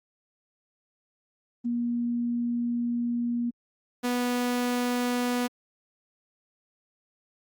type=tone pair in turn; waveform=sine / sawtooth; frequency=238.4 / 245.4 Hz; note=A#3 / B3; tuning=+39 / -11 cents; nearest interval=minor second; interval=50 cents; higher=second; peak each=-25 / -21 dBFS; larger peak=second; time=1.64-3.51 / 4.03-5.48 s; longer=first; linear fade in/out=20 ms; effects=Opus 32 kbps